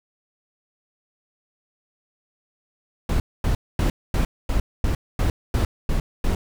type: noise bursts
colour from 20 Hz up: brown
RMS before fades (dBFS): -20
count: 10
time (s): 3.09-6.35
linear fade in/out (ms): 2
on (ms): 110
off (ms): 240
effects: none